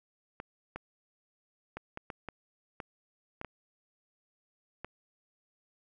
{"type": "clicks", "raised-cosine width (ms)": 0.5, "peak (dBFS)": -24, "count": 10, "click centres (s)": [0.401, 0.76, 1.77, 1.974, 2.102, 2.287, 2.802, 3.414, 3.447, 4.846], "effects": []}